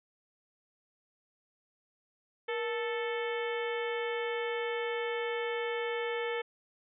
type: harmonic tone with a mistuned harmonic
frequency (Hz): 440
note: A4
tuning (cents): 0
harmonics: 1 / 2 / 3 / 4 / 5 / 6 / 7 / 8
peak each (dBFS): -33 / -41 / -44 / -41 / -41 / -50 / -46 / -52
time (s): 2.48-6.42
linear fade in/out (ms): 10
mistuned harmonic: 1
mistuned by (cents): +120
effects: none